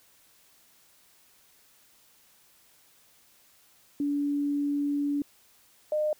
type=tone pair in turn; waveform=sine; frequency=287.2 / 608.6 Hz; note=D4 / D#5; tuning=-39 / -38 cents; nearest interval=octave + minor second; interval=1301 cents; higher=second; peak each=-25 / -24 dBFS; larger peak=second; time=4-5.22 / 5.92-6.13 s; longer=first; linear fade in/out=2 ms; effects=white hiss -61 dBFS RMS until 6.19 s